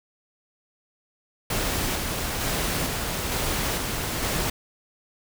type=noise with tremolo; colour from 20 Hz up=pink; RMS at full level=-26 dBFS; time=1.5-4.5 s; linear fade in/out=5 ms; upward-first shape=square; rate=1.1 Hz; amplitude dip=25%; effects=none